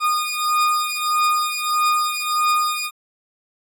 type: beating tone pair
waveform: 40% pulse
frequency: 1225 / 1226.6 Hz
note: D#6 / D#6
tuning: -27 / -25 cents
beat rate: 1.6 Hz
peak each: -20 dBFS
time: 0-2.91 s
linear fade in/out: 50 ms
effects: AAC 64 kbps